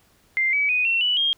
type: tone with pitch steps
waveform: sine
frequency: 2093 / 2282 / 2489 / 2714 / 2960 / 3228 Hz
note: C7 / C#7 / D#7 / E7 / F#7 / G#7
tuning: 0 / +50 / 0 / +50 / 0 / -50 cents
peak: -18 dBFS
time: 0.37-1.33 s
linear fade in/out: 0 ms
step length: 160 ms
effects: pink hiss -60 dBFS RMS until 1.37 s